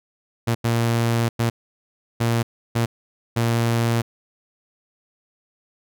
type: tone bursts at uneven times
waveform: sawtooth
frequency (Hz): 116.5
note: A#2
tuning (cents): -1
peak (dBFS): -14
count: 6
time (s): 0.47-0.55 / 0.64-1.29 / 1.39-1.5 / 2.2-2.43 / 2.75-2.86 / 3.36-4.02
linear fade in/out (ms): 10
effects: none